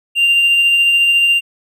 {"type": "tone with tremolo", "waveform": "triangle", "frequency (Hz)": 2785, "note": "F7", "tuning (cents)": -5, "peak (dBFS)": -5, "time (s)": [0.15, 1.41], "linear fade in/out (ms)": 50, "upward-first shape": "triangle", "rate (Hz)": 14, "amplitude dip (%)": 35, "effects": ["tanh soft clip ceiling -4 dBFS"]}